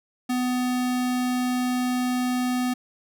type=tone; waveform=square; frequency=250 Hz; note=B3; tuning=21 cents sharp; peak=-23 dBFS; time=0.29-2.74 s; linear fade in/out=10 ms; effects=none